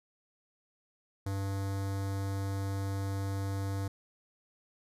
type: tone with notch filter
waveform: square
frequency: 98 Hz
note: G2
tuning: in tune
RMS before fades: -34 dBFS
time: 1.26-3.88 s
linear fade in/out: 5 ms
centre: 2700 Hz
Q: 1.3
effects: resampled to 32000 Hz